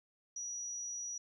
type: tone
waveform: sine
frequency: 5820 Hz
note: F#8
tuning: 29 cents flat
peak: -39 dBFS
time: 0.36-1.18 s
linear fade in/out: 5 ms
effects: 13-bit